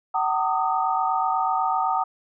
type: tone cluster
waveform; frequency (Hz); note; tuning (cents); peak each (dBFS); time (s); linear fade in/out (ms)
sine; 759 / 908 / 1202 / 1250; F#5 / A#5 / D6 / D#6; +44 / -46 / +40 / +8; -24 / -25 / -31 / -26; 0.14-2.04; 10
effects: none